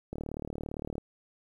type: click train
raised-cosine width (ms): 2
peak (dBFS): -23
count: 33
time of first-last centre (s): 0.13-0.981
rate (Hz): 37.6
effects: 10-bit